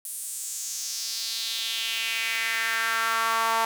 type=tone with high-pass filter sweep; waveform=sawtooth; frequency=226.3 Hz; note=A3; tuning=49 cents sharp; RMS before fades=-28 dBFS; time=0.05-3.65 s; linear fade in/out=2 ms; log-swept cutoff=10000 to 920 Hz; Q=3; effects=none